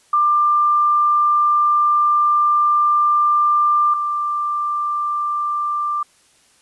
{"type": "tone pair in turn", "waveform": "sine", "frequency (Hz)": [1190, 1184.7], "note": ["D6", "D6"], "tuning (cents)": [22, 15], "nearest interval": "unison", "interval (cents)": 7, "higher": "first", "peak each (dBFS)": [-12, -18], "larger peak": "first", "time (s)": [[0.13, 3.94], [3.94, 6.03]], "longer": "first", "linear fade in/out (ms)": 5, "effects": ["white hiss -55 dBFS RMS until 6.61 s", "resampled to 24000 Hz"]}